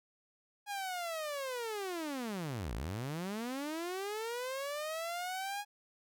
sawtooth linear two-way sweep, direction down then up, 830 to 48.93 to 830 Hz, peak -33 dBFS, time 0.66-5.65 s, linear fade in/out 50 ms, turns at 2.74 s, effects none

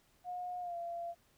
sine tone with pitch glide, 719 to 685.7 Hz, F#5 to F5, -50 to -32 cents, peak -38 dBFS, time 0.24-1.15 s, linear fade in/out 50 ms, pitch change -82 cents, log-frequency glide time 0.6-0.76 s, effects pink hiss -70 dBFS RMS until 1.37 s

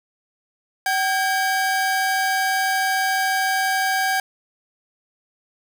45% pulse tone pair together, 764 / 1621.8 Hz, G5 / G#6, -45 / -42 cents, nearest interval octave + minor second, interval 1303 cents, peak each -21 / -22 dBFS, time 0.86-4.2 s, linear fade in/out 2 ms, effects none

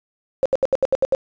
sine tone bursts, 534 Hz, C5, 35 cents sharp, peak -13 dBFS, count 8, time 0.43-1.149 s, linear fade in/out 0 ms, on 26 ms, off 73 ms, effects resampled to 16000 Hz + 8-bit

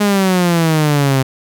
sawtooth exponential sweep, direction down, 208.8 to 130.81 Hz, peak -7 dBFS, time 0-1.23 s, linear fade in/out 10 ms, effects none

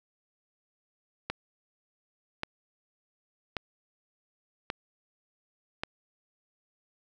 click train, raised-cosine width 0.3 ms, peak -15 dBFS, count 5, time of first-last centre 1.3-5.835 s, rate 0.882 Hz, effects none

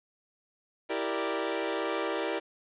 sawtooth chord, E half-diminished seventh, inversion none, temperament equal, 329.6 / 392 / 466.2 / 587.3 Hz, E4 / G4 / Bb4 / D5, 0 / 0 / 0 / 0 cents, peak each -31 dBFS, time 0.89-2.4 s, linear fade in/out 20 ms, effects resampled to 8000 Hz + 9-bit

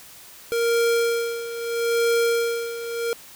square tone with tremolo, 466.2 Hz, A#4, in tune, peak -18 dBFS, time 0.52-3.13 s, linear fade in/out 0 ms, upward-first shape sine, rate 0.77 Hz, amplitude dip 75%, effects white hiss -45 dBFS RMS until 3.35 s

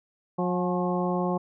harmonic tone with a mistuned harmonic, 179.9 Hz, F#3, 48 cents flat, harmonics 1 / 2 / 3 / 4 / 5 / 6, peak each -27 / -30 / -32 / -33 / -34 / -35 dBFS, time 0.38-1.38 s, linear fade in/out 10 ms, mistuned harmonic 5, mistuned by -70 cents, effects none

